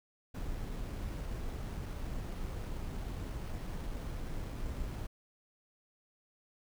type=noise with sample-and-hold; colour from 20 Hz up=brown; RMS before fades=-39 dBFS; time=0.34-5.07 s; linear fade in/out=10 ms; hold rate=7350 Hz; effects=none